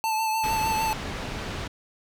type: tone with vibrato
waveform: square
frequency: 880 Hz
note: A5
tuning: in tune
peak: -24 dBFS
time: 0.04-0.93 s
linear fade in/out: 0 ms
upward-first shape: sine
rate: 6.6 Hz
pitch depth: 26 cents each way
type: low-pass noise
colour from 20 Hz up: pink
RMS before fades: -33 dBFS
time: 0.43-1.68 s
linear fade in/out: 10 ms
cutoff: 4300 Hz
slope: 12 dB/octave
effects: none